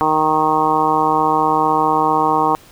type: harmonic tone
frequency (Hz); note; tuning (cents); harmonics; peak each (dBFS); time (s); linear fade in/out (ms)
155.56; D#3; 0; 1 / 2 / 3 / 4 / 5 / 6 / 7 / 8; -30 / -22 / -22 / -30 / -18 / -18 / -18 / -27; 0.01-2.55; 0
effects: pink hiss -45 dBFS RMS until 2.71 s